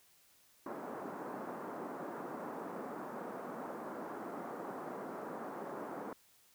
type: band-pass noise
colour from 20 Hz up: pink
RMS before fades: -44 dBFS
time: 0.66-6.13 s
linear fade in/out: 2 ms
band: 220 to 1300 Hz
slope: 24 dB/octave
effects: white hiss -67 dBFS RMS until 6.54 s